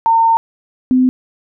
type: tone pair in turn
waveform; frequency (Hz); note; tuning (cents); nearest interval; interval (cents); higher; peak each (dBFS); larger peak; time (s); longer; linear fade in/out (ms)
sine; 910 / 255.4; A#5 / C4; -42 / -42; octave + minor seventh; 2200; first; -8; neither; 0.06-0.37 / 0.91-1.09; first; 0
effects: none